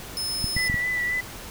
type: tone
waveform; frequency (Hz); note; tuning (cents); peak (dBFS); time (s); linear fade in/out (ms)
sawtooth; 5200; E8; -24; -24; 0.17-0.68; 0
type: clicks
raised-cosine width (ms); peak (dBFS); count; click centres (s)
5; -15; 4; 0.443 / 0.566 / 0.699 / 0.743
type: tone with vibrato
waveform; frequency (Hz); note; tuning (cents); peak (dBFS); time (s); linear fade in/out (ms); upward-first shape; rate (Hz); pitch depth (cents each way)
sine; 1975.5; B6; 0; -23; 0.56-1.21; 10; sine; 3.7; 25
effects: pink hiss -39 dBFS RMS until 1.5 s